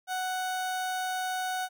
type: tone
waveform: 30% pulse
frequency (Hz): 742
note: F#5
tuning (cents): +5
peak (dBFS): -27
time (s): 0.07-1.69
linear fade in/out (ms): 50
effects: none